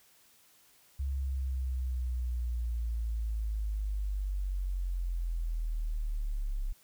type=linear sweep; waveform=sine; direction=down; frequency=68.4 to 33.6 Hz; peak=-30 dBFS; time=0.99-6.73 s; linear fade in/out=10 ms; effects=white hiss -63 dBFS RMS until 6.83 s